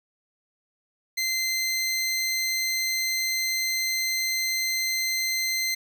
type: tone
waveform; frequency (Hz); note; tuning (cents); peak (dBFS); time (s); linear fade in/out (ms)
20% pulse; 2071; C7; -18; -19; 1.17-5.75; 10
effects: none